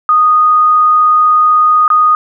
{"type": "tone with dropouts", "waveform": "sine", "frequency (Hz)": 1238, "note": "D#6", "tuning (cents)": -9, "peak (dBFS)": -5, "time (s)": [0.09, 2.15], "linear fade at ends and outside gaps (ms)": 1, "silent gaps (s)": [1.879, 1.902], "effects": []}